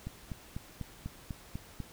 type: click train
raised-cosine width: 5 ms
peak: -25 dBFS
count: 8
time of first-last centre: 0.07-1.803 s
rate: 4.04 Hz
effects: pink hiss -54 dBFS RMS until 1.92 s